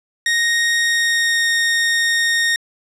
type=tone with pitch glide; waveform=sawtooth; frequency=1864.7 to 1851.8 Hz; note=A#6 to A#6; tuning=0 to -12 cents; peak=-11 dBFS; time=0.26-2.56 s; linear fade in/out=2 ms; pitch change=-12 cents; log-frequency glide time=0.79-1.49 s; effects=low-pass 9000 Hz 12 dB/octave

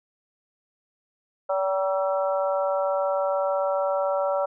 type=harmonic tone with a mistuned harmonic; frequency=191 Hz; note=G3; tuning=45 cents flat; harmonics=3 / 4 / 5 / 6 / 7; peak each=-23 / -30 / -32 / -38 / -32 dBFS; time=1.49-4.46 s; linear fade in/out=10 ms; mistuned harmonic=4; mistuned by=+15 cents; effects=none

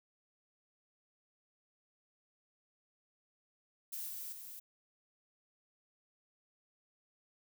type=noise with level steps; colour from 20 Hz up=violet; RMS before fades=-42 / -44 / -49 dBFS; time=3.92-4.6 s; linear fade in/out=10 ms; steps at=4.08 / 4.32 s; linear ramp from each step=10 ms; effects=none

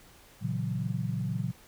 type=chord; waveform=sine; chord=F# dominant seventh; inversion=first; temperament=equal; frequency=116.54 / 138.59 / 164.81 / 185 Hz; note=A#2 / C#3 / E3 / F#3; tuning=0 / 0 / 0 / 0 cents; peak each=-33 / -34 / -36 / -35 dBFS; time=0.41-1.52 s; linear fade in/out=20 ms; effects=pink hiss -56 dBFS RMS until 1.67 s

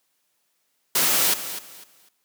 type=noise with echo; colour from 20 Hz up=white; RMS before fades=-20 dBFS; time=0.95-1.34 s; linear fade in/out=5 ms; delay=250 ms; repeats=3; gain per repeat=-12 dB; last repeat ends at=2.09 s; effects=white hiss -71 dBFS RMS until 2.24 s + high-pass 150 Hz 12 dB/octave

